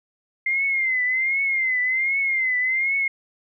sine tone with vibrato, 2093 Hz, C7, in tune, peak -19 dBFS, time 0.46-3.08 s, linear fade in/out 5 ms, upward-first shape triangle, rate 1.3 Hz, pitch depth 100 cents each way, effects none

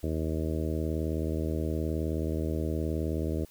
harmonic tone, 79 Hz, D#2, 27 cents sharp, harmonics 1 / 2 / 3 / 4 / 5 / 6 / 7 / 8, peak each -31 / -36 / -37 / -35 / -38 / -40 / -42 / -43 dBFS, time 0.03-3.45 s, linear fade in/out 5 ms, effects white hiss -58 dBFS RMS until 3.5 s

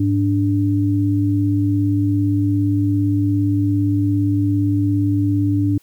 sine tone pair together, 103.12 / 291.9 Hz, G#2 / D4, -12 / -10 cents, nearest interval octave + tritone, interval 1802 cents, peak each -17 dBFS, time 0-5.78 s, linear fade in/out 5 ms, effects white hiss -56 dBFS RMS until 5.82 s

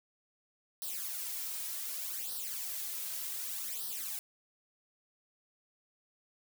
blue noise with flanger, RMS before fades -39 dBFS, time 0.82-4.19 s, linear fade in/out 0 ms, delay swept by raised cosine 0.21 to 3.21 ms, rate 0.66 Hz, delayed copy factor +0.85, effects none

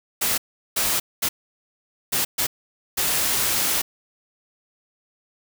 white noise bursts at uneven times, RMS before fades -22 dBFS, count 6, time 0.21-0.38 / 0.76-1 / 1.22-1.29 / 2.12-2.25 / 2.38-2.47 / 2.97-3.82 s, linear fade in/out 10 ms, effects none

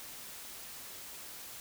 silence, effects white hiss -47 dBFS RMS until 1.6 s

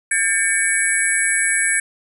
sine tone cluster, 1615 / 1785 / 2254 / 8010 / 10960 Hz, G#6 / A6 / C#7 / B8 / F9, -49 / +24 / +28 / +23 / -34 cents, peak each -22 dBFS, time 0.11-1.8 s, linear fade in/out 5 ms, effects none

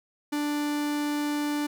45% pulse tone, 294.2 Hz, D4, 3 cents sharp, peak -26 dBFS, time 0.32-1.67 s, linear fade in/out 10 ms, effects none

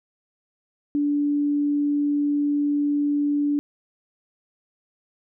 sine tone, 290.3 Hz, D4, 20 cents flat, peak -19 dBFS, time 0.95-3.59 s, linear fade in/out 0 ms, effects none

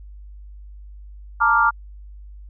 sine chord, Bb major seventh, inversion third, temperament equal, 880 / 932.3 / 1174.7 / 1396.9 Hz, A5 / Bb5 / D6 / F6, 0 / 0 / 0 / 0 cents, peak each -22 / -21 / -18 / -17 dBFS, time 1.4-1.71 s, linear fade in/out 20 ms, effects added 50 Hz sine -37 dBFS peak until 2.49 s

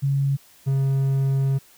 sine / triangle tone pair in turn, 138.59 / 135.82 Hz, C#3 / C#3, 0 / -35 cents, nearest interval unison, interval 35 cents, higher first, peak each -18 / -16 dBFS, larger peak second, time 0.02-0.37 / 0.66-1.59 s, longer second, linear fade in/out 20 ms, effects white hiss -53 dBFS RMS until 1.77 s

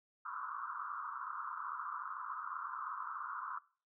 white band-pass noise, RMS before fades -43 dBFS, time 0.25-3.59 s, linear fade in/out 10 ms, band 1000 to 1400 Hz, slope 96 dB/octave, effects noise-tail reverb RT60 0.4 s tail -21 dB re dry

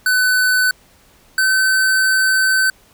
square tone pair in turn, 1505 / 1531.3 Hz, F#6 / G6, +29 / -41 cents, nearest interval unison, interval 30 cents, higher second, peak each -13 dBFS, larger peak neither, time 0.06-0.71 / 1.38-2.7 s, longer second, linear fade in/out 2 ms, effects pink hiss -51 dBFS RMS until 2.93 s

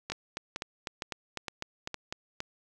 two click trains, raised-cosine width 0.2 ms, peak -17 / -17 dBFS, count 9 / 6, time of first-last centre 0.12-2.125 / 0.1-2.404 s, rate 3.99 / 2.17 Hz, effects none

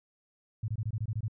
sine tone bursts, 109.1 Hz, A2, 14 cents flat, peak -29 dBFS, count 9, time 0.63-1.282 s, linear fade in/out 5 ms, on 52 ms, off 23 ms, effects none

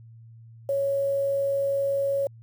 sine tone with quantisation, 554.4 Hz, C#5, in tune, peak -22 dBFS, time 0.69-2.27 s, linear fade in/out 2 ms, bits 8, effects added 114 Hz sine -45 dBFS peak until 2.42 s

